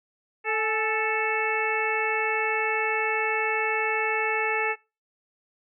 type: harmonic tone with a mistuned harmonic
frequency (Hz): 440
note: A4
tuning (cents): 0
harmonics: 1 / 2 / 3 / 4 / 5 / 6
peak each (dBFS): -29 / -30 / -33 / -30 / -29 / -31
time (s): 0.44-4.76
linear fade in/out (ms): 50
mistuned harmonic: 2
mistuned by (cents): -55
effects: noise-tail reverb RT60 0.3 s tail -24 dB re dry